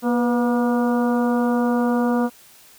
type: harmonic tone with a mistuned harmonic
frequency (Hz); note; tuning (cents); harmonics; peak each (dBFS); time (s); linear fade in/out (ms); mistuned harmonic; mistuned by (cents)
239.5; A#3; +47; 1 / 2 / 3 / 4 / 5 / 6; -18 / -24 / -28 / -30 / -32 / -34; 0.02-2.3; 50; 2; +46
effects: white hiss -49 dBFS RMS until 2.78 s